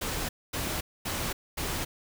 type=noise bursts; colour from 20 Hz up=pink; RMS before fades=-32 dBFS; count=4; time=0.01-1.85 s; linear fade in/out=10 ms; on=280 ms; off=240 ms; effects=none